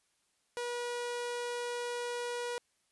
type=tone; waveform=sawtooth; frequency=483 Hz; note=B4; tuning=39 cents flat; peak=-31 dBFS; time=0.57-2.58 s; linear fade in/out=0 ms; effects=white hiss -75 dBFS RMS until 2.91 s + resampled to 24000 Hz